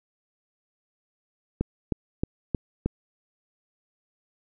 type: click train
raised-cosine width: 3 ms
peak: -11 dBFS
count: 5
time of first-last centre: 1.61-2.86 s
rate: 3.2 Hz
effects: none